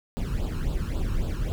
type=noise with flanger; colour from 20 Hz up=brown; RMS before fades=-27 dBFS; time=0.17-1.52 s; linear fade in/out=0 ms; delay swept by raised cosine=0.24 to 0.76 ms; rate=3.7 Hz; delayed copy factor=+0.8; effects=none